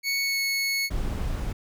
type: tone with pitch glide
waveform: 25% pulse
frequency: 2217 to 2200 Hz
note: C#7 to C#7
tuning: 0 to -14 cents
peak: -20 dBFS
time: 0.03-0.9 s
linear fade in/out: 50 ms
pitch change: -14 cents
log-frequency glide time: 0.21-0.39 s
type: noise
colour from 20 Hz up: brown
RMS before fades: -28 dBFS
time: 0.9-1.53 s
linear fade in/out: 10 ms
effects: none